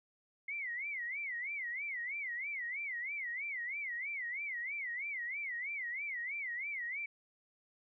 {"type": "tone with vibrato", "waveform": "sine", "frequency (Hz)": 2100, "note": "C7", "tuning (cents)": 6, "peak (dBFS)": -37, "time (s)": [0.48, 7.06], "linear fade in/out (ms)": 5, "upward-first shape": "sine", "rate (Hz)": 3.1, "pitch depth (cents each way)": 200, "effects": []}